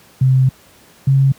sine tone pair in turn, 130.81 / 135.85 Hz, C3 / C#3, 0 / -35 cents, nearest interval minor second, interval 65 cents, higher second, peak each -8 dBFS, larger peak neither, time 0.21-0.49 / 1.07-1.32 s, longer first, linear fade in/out 5 ms, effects pink hiss -47 dBFS RMS until 1.38 s + high-pass 80 Hz 12 dB/octave

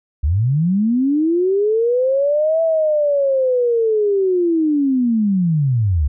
sine linear two-way sweep, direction up then down, 65.41 to 659.3 to 65.41 Hz, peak -13 dBFS, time 0.23-6.08 s, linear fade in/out 10 ms, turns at 2.62 s, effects none

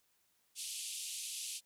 white band-pass noise, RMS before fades -43 dBFS, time 0.55-1.61 s, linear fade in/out 50 ms, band 2600 to 11000 Hz, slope 48 dB/octave, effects white hiss -75 dBFS RMS until 1.65 s

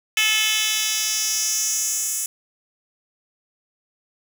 10% pulse tone with high-pass filter sweep, 433.4 Hz, A4, 26 cents flat, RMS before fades -22 dBFS, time 0.17-2.26 s, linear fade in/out 2 ms, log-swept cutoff 2800 to 8400 Hz, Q 2.3, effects none

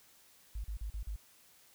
sine tone bursts, 51.91 Hz, G#1, in tune, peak -36 dBFS, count 5, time 0.55-1.161 s, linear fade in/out 5 ms, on 91 ms, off 39 ms, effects white hiss -63 dBFS RMS until 1.74 s

